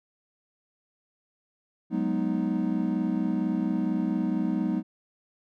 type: chord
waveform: triangle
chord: G# minor seventh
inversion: third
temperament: equal with one note detuned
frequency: 185 / 209.3 / 246.9 / 311.1 Hz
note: F#3 / G#3 / B3 / D#4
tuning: 0 / +14 / 0 / 0 cents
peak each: -28 dBFS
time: 1.9-4.83 s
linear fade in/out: 50 ms
effects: none